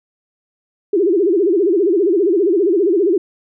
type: tone with vibrato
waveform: sine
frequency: 370 Hz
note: F#4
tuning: in tune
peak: -11 dBFS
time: 0.93-3.18 s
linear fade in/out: 5 ms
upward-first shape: sine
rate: 15 Hz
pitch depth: 220 cents each way
effects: none